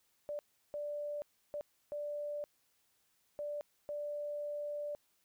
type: tone bursts at uneven times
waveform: sine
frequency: 587.3 Hz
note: D5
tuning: in tune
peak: -37 dBFS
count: 6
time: 0.29-0.39 / 0.74-1.22 / 1.54-1.61 / 1.92-2.44 / 3.39-3.61 / 3.89-4.95 s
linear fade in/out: 0 ms
effects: white hiss -75 dBFS RMS until 5.24 s